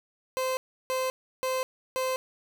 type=tone bursts; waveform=30% pulse; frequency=518 Hz; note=C5; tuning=17 cents flat; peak=-24 dBFS; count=4; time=0.37-2.16 s; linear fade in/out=0 ms; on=200 ms; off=330 ms; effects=none